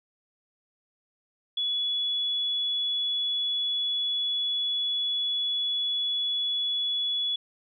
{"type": "tone", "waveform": "sine", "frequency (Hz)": 3400, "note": "G#7", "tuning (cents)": 40, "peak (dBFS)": -25, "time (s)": [1.57, 7.36], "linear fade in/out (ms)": 5, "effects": []}